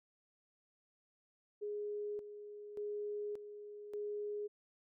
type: tone with tremolo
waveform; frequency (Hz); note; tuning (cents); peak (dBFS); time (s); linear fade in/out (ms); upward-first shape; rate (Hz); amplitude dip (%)
sine; 415.3; G#4; 0; -38; 1.61-4.48; 20; square; 0.86; 65
effects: none